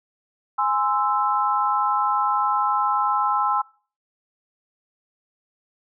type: chord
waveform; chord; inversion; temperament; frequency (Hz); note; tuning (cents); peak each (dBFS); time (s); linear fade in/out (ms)
sine; Ab augmented; none; equal with one note detuned; 830.6 / 1038.1 / 1318.5; Ab5 / C6 / E6; 0 / -14 / 0; -23; 0.58-3.62; 10
effects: noise-tail reverb RT60 0.4 s tail -23 dB re dry